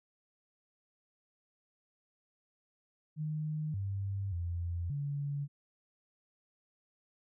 sine tone with pitch steps, 153.6 / 98.4 / 86.2 / 142.7 Hz, D#3 / G2 / F2 / D3, -22 / +7 / -22 / -49 cents, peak -33 dBFS, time 3.16-5.48 s, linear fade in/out 50 ms, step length 580 ms, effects none

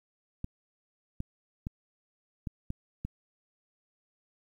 clicks, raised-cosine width 5 ms, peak -22 dBFS, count 6, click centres 0.444 / 1.204 / 1.669 / 2.472 / 2.704 / 3.05 s, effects 10-bit

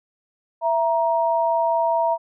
sine tone pair together, 664.7 / 940 Hz, E5 / A#5, +14 / +14 cents, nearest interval tritone, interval 600 cents, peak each -20 / -20 dBFS, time 0.61-2.18 s, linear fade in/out 50 ms, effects none

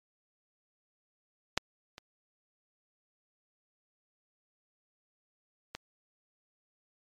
clicks, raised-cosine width 0.2 ms, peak -8 / -27 / -19 dBFS, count 3, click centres 1.576 / 1.981 / 5.75 s, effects MP3 96 kbps

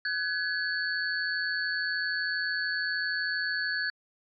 sine tone cluster, 1515 / 1688 / 4449 Hz, F#6 / G#6 / C#8, +40 / +28 / +5 cents, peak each -33 / -30 / -35 dBFS, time 0.05-3.9 s, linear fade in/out 2 ms, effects AAC 48 kbps

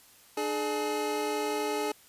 25% pulse tone pair together, 299.5 / 423.6 Hz, D4 / G#4, +34 / +34 cents, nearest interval tritone, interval 600 cents, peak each -31 / -26 dBFS, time 0.37-1.92 s, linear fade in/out 5 ms, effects white hiss -57 dBFS RMS until 2.08 s + resampled to 32000 Hz

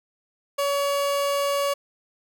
30% pulse tone, 565 Hz, C#5, 33 cents sharp, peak -19 dBFS, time 0.58-1.74 s, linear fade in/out 10 ms, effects none

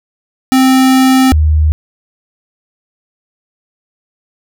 square / sine tone pair in turn, 261.6 / 76.99 Hz, C4 / D#2, 0 / -18 cents, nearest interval octave + major sixth, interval 2118 cents, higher first, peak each -6 dBFS, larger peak neither, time 0.52-1.32 / 1.32-1.72 s, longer first, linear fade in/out 0 ms, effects none

